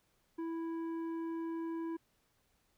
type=tone with tanh clipping; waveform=triangle; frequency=329.6 Hz; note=E4; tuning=in tune; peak=-38 dBFS; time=0.38-1.97 s; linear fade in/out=10 ms; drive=13 dB; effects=pink hiss -75 dBFS RMS until 2.77 s